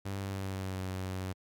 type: tone with pitch glide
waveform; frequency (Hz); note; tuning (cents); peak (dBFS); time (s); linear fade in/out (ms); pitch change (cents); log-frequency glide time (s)
sawtooth; 98.2 to 93.66; G2 to F#2; +4 to +22; -31; 0.05-1.33; 10; -82; 0.19-0.84
effects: Opus 48 kbps